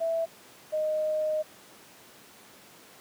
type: tone pair in turn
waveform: sine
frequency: 659.3 / 618.2 Hz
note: E5 / D#5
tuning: 0 / -11 cents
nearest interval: minor second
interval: 111 cents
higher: first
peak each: -25 dBFS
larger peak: neither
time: 0-0.26 / 0.72-1.43 s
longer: second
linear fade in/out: 20 ms
effects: pink hiss -52 dBFS RMS until 3 s + high-pass 200 Hz 12 dB/octave